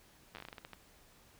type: slowing click train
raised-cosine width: 0.3 ms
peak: -30 dBFS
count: 12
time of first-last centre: 0.35-0.733 s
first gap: 9 ms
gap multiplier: 1.25
effects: pink hiss -63 dBFS RMS until 1.39 s